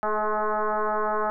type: tone with frequency modulation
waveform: sine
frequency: 210.2 Hz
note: G#3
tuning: 21 cents sharp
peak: -22 dBFS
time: 0.03-1.3 s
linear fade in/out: 0 ms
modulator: 213 Hz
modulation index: 5.6
effects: none